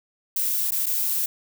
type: noise with dropouts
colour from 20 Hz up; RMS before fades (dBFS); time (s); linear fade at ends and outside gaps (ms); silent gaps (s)
violet; -24; 0.36-1.26; 5; 0.708-0.719 / 0.859-0.865
effects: none